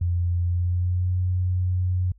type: tone with pitch glide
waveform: sine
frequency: 87.31 to 90.97 Hz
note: F2 to F#2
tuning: 0 to -29 cents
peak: -20 dBFS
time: 0.01-2.12 s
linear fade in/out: 5 ms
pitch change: +71 cents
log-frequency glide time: 0.43-1.16 s
effects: added 50 Hz sine -51 dBFS peak until 2.18 s